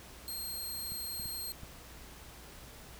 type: tone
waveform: 10% pulse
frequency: 4208 Hz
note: C8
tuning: 9 cents sharp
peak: -31 dBFS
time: 0.28-1.52 s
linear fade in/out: 0 ms
type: clicks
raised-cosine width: 5 ms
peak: -34 dBFS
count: 4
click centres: 0.92 / 1.198 / 1.257 / 1.634 s
effects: added 60 Hz sine -55 dBFS peak until 2.99 s + pink hiss -52 dBFS RMS until 2.99 s